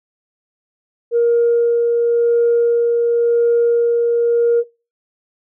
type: tone with tremolo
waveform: sine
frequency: 470.6 Hz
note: A#4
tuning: 16 cents sharp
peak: -9 dBFS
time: 1.11-4.64 s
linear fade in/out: 50 ms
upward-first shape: sine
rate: 0.93 Hz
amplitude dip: 25%
effects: noise-tail reverb RT60 0.3 s tail -23 dB re dry + tanh soft clip ceiling -7 dBFS